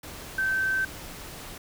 sine tone in noise, 1547 Hz, G6, 23 cents flat, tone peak -23 dBFS, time 0.38-0.85 s, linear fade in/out 5 ms, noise pink, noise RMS -41 dBFS, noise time 0.03-1.58 s, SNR +15 dB, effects none

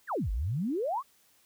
sine exponential two-way sweep, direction down then up, 2038 to 46.25 to 1206 Hz, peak -28 dBFS, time 0.07-1.03 s, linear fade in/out 50 ms, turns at 0.31 s, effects white hiss -65 dBFS RMS until 1.45 s

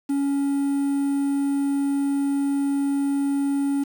triangle tone with quantisation, 279.4 Hz, C#4, 14 cents sharp, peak -18 dBFS, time 0.09-3.84 s, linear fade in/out 10 ms, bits 7, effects none

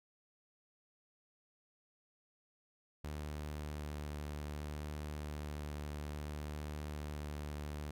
sawtooth tone with vibrato, 74.5 Hz, D2, 25 cents sharp, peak -37 dBFS, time 3.04-7.91 s, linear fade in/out 5 ms, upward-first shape sine, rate 0.62 Hz, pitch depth 11 cents each way, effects none

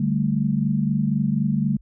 sine chord, D suspended fourth, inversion none, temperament equal, 146.83 / 196 / 220 Hz, D3 / G3 / A3, 0 / 0 / 0 cents, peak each -23 dBFS, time 0-1.77 s, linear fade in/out 5 ms, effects added 50 Hz sine -47 dBFS peak until 1.81 s

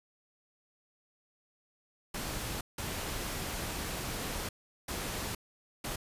pink noise bursts at uneven times, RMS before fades -37 dBFS, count 4, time 2.14-2.61 / 2.78-4.49 / 4.88-5.35 / 5.84-5.96 s, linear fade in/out 5 ms, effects resampled to 32000 Hz

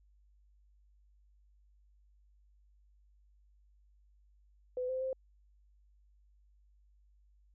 sine tone with pitch steps, 503 / 518 / 524 Hz, B4 / C5 / C5, +32 / -17 / +2 cents, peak -33 dBFS, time 4.77-5.13 s, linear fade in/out 2 ms, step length 120 ms, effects added 50 Hz sine -63 dBFS peak until 7.54 s

